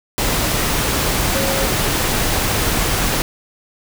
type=tone in noise; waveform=sine; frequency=543 Hz; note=C#5; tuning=36 cents flat; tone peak=-22 dBFS; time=1.35-1.66 s; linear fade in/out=0 ms; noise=pink; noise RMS=-18 dBFS; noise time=0.18-3.22 s; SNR=-7 dB; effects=none